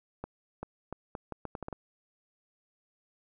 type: accelerating click train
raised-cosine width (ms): 1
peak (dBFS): -23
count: 10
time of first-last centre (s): 0.24-1.728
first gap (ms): 390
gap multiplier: 0.76
effects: none